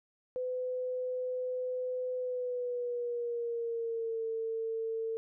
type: tone with pitch glide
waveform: sine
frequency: 505 to 449.9 Hz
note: B4 to A4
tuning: +39 to +39 cents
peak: -32 dBFS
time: 0.36-5.17 s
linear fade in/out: 0 ms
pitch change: -200 cents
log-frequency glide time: 2.16-4.25 s
effects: none